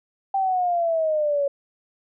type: exponential sweep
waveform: sine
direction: down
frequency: 786 to 557 Hz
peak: -19 dBFS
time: 0.34-1.48 s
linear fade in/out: 5 ms
effects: none

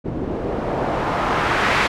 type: noise with low-pass filter sweep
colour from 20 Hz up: white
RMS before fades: -21 dBFS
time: 0.04-1.88 s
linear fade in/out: 20 ms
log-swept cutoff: 320 to 2200 Hz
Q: 1.1
effects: none

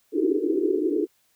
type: band-pass noise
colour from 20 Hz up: pink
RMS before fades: -23 dBFS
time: 0.12-1.07 s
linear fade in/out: 50 ms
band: 290 to 440 Hz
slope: 96 dB/octave
effects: white hiss -66 dBFS RMS until 1.35 s

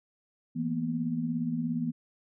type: tone cluster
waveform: sine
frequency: 165.2 / 224.9 / 242.1 Hz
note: E3 / A3 / B3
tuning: +4 / +38 / -34 cents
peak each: -33 / -37 / -30 dBFS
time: 0.55-1.92 s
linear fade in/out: 20 ms
effects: none

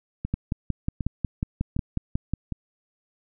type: two click trains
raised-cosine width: 5 ms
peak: -16 / -12 dBFS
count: 4 / 12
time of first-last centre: 0.25-2.523 / 0.34-2.336 s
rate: 1.32 / 5.51 Hz
effects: none

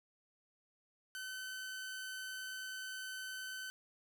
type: tone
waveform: sawtooth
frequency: 1523 Hz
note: F#6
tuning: 50 cents sharp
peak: -39 dBFS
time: 1.15-3.7 s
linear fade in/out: 0 ms
effects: none

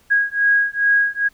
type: beating tone pair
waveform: sine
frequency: 1644 / 1646.4 Hz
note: G#6 / G#6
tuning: -18 / -16 cents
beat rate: 2.4 Hz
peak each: -17 dBFS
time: 0.1-1.29 s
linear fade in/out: 20 ms
effects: pink hiss -56 dBFS RMS until 1.33 s

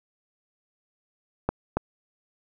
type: clicks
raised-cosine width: 1 ms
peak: -9 dBFS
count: 2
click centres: 1.49 / 1.77 s
effects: none

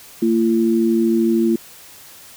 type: tone pair together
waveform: sine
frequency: 226.9 / 340 Hz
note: A#3 / F4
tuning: -47 / -46 cents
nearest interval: perfect fifth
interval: 701 cents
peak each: -16 dBFS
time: 0.22-1.56 s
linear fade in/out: 5 ms
effects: white hiss -42 dBFS RMS until 2.36 s

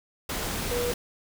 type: tone in noise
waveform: sine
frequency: 484.3 Hz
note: B4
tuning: 34 cents flat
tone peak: -27 dBFS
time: 0.71-0.92 s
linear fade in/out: 5 ms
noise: pink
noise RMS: -31 dBFS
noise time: 0.29-0.94 s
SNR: +1 dB
effects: none

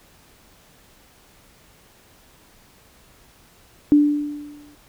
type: tone with exponential decay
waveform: sine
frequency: 293.7 Hz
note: D4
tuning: in tune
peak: -8 dBFS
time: 3.92-4.75 s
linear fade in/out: 0 ms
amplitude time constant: 180 ms
effects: pink hiss -53 dBFS RMS until 4.88 s

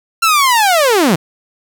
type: linear sweep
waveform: sawtooth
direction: down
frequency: 1374 to 143.2 Hz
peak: -5 dBFS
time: 0.22-1.16 s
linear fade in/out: 10 ms
effects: 7-bit

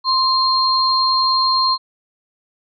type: tone pair together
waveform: sine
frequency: 1046.5 / 4203 Hz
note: C6 / C8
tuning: 0 / +7 cents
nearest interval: 2 octaves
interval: 2407 cents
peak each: -16 dBFS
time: 0.04-1.78 s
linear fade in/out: 50 ms
effects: none

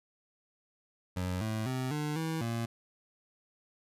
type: tone with pitch steps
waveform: 25% pulse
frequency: 91.1 / 109.7 / 129.3 / 150 / 161.3 / 115.8 Hz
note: F#2 / A2 / C3 / D3 / E3 / A#2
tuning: -26 / -5 / -20 / +37 / -37 / -11 cents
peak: -28 dBFS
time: 1.16-2.66 s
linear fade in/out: 10 ms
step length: 250 ms
effects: resampled to 32000 Hz

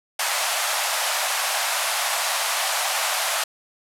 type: band-pass noise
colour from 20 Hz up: pink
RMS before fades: -24 dBFS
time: 0.19-3.44 s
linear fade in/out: 5 ms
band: 620 to 13000 Hz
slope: 48 dB/octave
effects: none

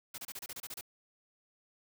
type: noise bursts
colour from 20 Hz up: white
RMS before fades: -43 dBFS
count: 10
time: 0.14-0.811 s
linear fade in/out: 5 ms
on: 41 ms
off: 29 ms
effects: none

